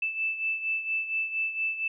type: beating tone pair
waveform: sine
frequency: 2637 / 2641.3 Hz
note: E7 / E7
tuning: 0 / +3 cents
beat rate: 4.3 Hz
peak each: -28 / -34 dBFS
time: 0.02-1.88 s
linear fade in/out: 5 ms
effects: none